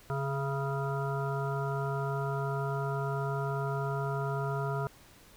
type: harmonic tone with a mistuned harmonic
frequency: 138.59 Hz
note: C#3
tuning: in tune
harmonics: 1 / 3 / 5 / 7 / 9 / 10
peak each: -32 / -37 / -39 / -40 / -42 / -42 dBFS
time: 0.1-4.87 s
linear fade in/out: 0 ms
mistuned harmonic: 5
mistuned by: -31 cents
effects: pink hiss -57 dBFS RMS until 5.36 s